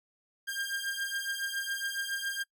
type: beating tone pair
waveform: sawtooth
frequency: 1600 / 1607.2 Hz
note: G6 / G6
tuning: +35 / +43 cents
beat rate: 7.2 Hz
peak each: -32 / -32 dBFS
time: 0.47-2.44 s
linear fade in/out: 20 ms
effects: noise-tail reverb RT60 0.1 s tail -24 dB re dry